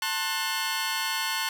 15% pulse chord, F# diminished, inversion first, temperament just, 888 / 1065.6 / 1480 Hz, A5 / C6 / F#6, +16 / +31 / 0 cents, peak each -25 dBFS, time 0.02-1.49 s, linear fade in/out 2 ms, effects none

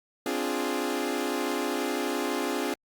sawtooth chord, D half-diminished seventh, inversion third, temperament equal, 261.6 / 293.7 / 349.2 / 415.3 Hz, C4 / D4 / F4 / Ab4, 0 / 0 / 0 / 0 cents, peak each -29 dBFS, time 0.26-2.74 s, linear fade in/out 2 ms, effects Opus 48 kbps

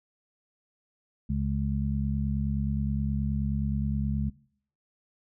harmonic tone, 69.5 Hz, C#2, 5 cents sharp, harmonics 1 / 2 / 3, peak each -30 / -30 / -30 dBFS, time 1.29-4.3 s, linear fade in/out 10 ms, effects noise-tail reverb RT60 0.6 s tail -21 dB re dry

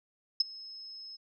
sine tone with ADSR envelope, 5180 Hz, E8, 31 cents flat, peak -19 dBFS, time 0.4-1.17 s, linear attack 5 ms, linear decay 18 ms, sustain -24 dB, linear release 19 ms, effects none

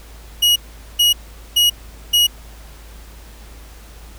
40% pulse tone bursts, 2900 Hz, F#7, 35 cents flat, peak -10 dBFS, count 4, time 0.42-2.27 s, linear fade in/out 10 ms, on 140 ms, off 430 ms, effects added 54 Hz sine -37 dBFS peak until 4.18 s + pink hiss -44 dBFS RMS until 4.18 s

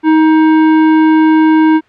sine tone with hard clipping, 315 Hz, D#4, 21 cents sharp, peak -7 dBFS, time 0.03-1.81 s, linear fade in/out 50 ms, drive 16 dB, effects white hiss -48 dBFS RMS until 1.88 s + low-pass 2000 Hz 12 dB/octave

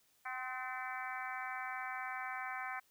harmonic tone with a mistuned harmonic, 255.5 Hz, C4, 41 cents flat, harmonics 3 / 4 / 5 / 6 / 7 / 8 / 9, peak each -45 / -47 / -47 / -46 / -48 / -49 / -49 dBFS, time 0.25-2.8 s, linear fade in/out 10 ms, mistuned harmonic 4, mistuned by +32 cents, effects white hiss -72 dBFS RMS until 2.9 s

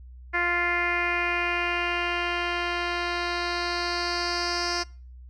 10% pulse tone with low-pass filter sweep, 349.2 Hz, F4, in tune, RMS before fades -27 dBFS, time 0.33-4.84 s, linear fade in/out 20 ms, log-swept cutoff 2000 to 5300 Hz, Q 4.2, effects noise-tail reverb RT60 0.4 s tail -24 dB re dry + added 62 Hz sine -42 dBFS peak until 5.29 s

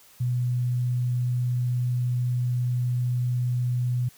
sine tone, 123.47 Hz, B2, in tune, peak -22 dBFS, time 0.2-4.09 s, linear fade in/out 10 ms, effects white hiss -54 dBFS RMS until 4.17 s

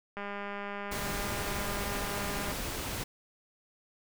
click train, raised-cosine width 0.5 ms, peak -24 dBFS, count 475, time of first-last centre 0.17-2.517 s, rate 202 Hz
pink noise, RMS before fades -36 dBFS, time 0.91-3.04 s, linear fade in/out 10 ms
effects none

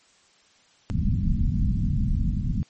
pink low-pass noise, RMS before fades -23 dBFS, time 0.9-2.63 s, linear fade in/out 0 ms, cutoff 230 Hz, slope 48 dB/octave, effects white hiss -59 dBFS RMS until 2.69 s + MP3 32 kbps

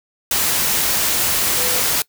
sine tone in noise, 496 Hz, B4, 7 cents sharp, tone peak -28 dBFS, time 1.57-1.8 s, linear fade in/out 2 ms, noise white, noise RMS -18 dBFS, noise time 0.31-2.02 s, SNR -13 dB, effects noise-tail reverb RT60 0.1 s tail -22 dB re dry

